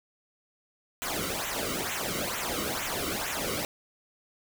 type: noise with flanger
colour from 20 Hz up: pink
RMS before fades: -32 dBFS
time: 1.02-3.65 s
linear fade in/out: 0 ms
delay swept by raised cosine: 0.2 to 1.2 ms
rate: 2.2 Hz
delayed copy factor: -0.8
effects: none